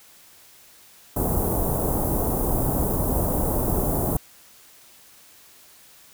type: band-stop noise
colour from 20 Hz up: pink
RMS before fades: -23 dBFS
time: 1.16-4.17 s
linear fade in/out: 5 ms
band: 880 to 11000 Hz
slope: 24 dB/octave
effects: white hiss -51 dBFS RMS until 6.13 s